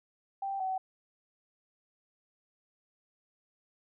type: tone pair in turn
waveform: sine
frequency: 784 / 756.6 Hz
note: G5 / F#5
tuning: 0 / +38 cents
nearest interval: minor second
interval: 62 cents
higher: first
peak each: -32 / -30 dBFS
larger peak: second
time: 0.42-0.6 / 0.6-0.78 s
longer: neither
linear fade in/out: 5 ms
effects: none